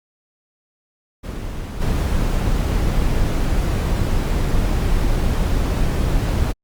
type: noise with level steps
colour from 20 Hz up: brown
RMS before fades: -26 / -18 dBFS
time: 1.23-6.53 s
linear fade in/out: 20 ms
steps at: 1.8 s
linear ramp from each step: 20 ms
effects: Opus 48 kbps